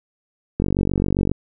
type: click train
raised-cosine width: 3 ms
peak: -7 dBFS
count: 35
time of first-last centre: 0.6-1.316 s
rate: 47.5 Hz
effects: none